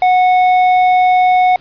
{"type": "tone with hard clipping", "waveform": "triangle", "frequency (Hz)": 734, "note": "F#5", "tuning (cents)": -14, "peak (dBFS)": -9, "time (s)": [0.02, 1.56], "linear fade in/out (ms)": 2, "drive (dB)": 10, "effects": ["pink hiss -44 dBFS RMS until 1.6 s", "resampled to 11025 Hz"]}